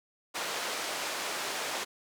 pink band-pass noise, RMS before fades -35 dBFS, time 0.34-1.85 s, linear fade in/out 20 ms, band 530 to 8500 Hz, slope 12 dB/octave, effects none

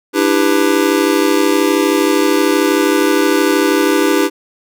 square chord, E minor seventh, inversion third, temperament just, 296.7 / 329.6 / 395.6 / 494.4 Hz, D4 / E4 / G4 / B4, +18 / 0 / +16 / +2 cents, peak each -16 / -17 / -16 / -20 dBFS, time 0.13-4.3 s, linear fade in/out 50 ms, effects none

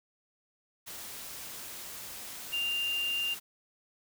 sine tone in noise, 2794 Hz, F7, in tune, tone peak -29 dBFS, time 2.52-3.35 s, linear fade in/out 20 ms, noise white, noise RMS -43 dBFS, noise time 0.86-3.4 s, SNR +11 dB, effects none

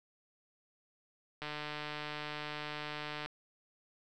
click train, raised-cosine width 0.3 ms, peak -24 dBFS, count 277, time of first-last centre 1.42-3.26 s, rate 150 Hz, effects none

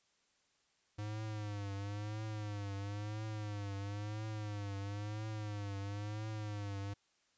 square tone with vibrato, 103.83 Hz, G#2, in tune, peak -40 dBFS, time 0.98-6.94 s, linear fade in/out 10 ms, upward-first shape triangle, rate 0.99 Hz, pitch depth 91 cents each way, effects white hiss -75 dBFS RMS until 7.37 s + resampled to 16000 Hz

